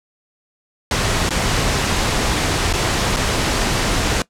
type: noise with dropouts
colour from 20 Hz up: pink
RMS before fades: -18 dBFS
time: 0.91-4.22 s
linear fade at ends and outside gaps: 2 ms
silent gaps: 1.292-1.306 / 2.728-2.736 / 3.163-3.167 s
effects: noise-tail reverb RT60 0.1 s tail -20 dB re dry + low-pass 8000 Hz 12 dB/octave